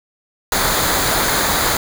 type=noise with comb filter; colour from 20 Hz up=pink; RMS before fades=-17 dBFS; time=0.52-1.77 s; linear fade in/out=2 ms; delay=0.36 ms; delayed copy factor=-0.55; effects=none